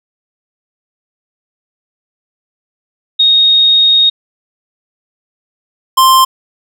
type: tone pair in turn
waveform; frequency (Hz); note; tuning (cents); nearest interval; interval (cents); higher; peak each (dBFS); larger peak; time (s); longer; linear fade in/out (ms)
sine / square; 3729 / 1050; A#7 / C6; 0 / +6; octave + minor seventh; 2194; first; -5; neither; 3.19-4.1 / 5.97-6.25; first; 10
effects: none